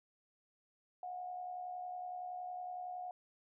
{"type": "tone with amplitude modulation", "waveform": "sine", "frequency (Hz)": 725, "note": "F#5", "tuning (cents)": -35, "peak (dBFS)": -39, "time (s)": [1.03, 3.11], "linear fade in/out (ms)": 2, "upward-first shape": "sine", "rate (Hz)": 70.8, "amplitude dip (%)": 45, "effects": []}